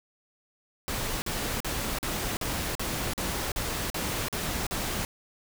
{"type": "noise bursts", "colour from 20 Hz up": "pink", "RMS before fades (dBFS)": -31, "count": 11, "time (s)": [0.88, 5.05], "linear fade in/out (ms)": 0, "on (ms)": 340, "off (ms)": 43, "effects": []}